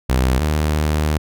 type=tone pair in turn; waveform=sawtooth; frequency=64.1 / 76.23 Hz; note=C2 / D#2; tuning=-35 / -35 cents; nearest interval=minor third; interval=300 cents; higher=second; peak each=-10 / -12 dBFS; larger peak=first; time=0.09-0.4 / 0.4-1.18 s; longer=second; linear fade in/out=10 ms; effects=none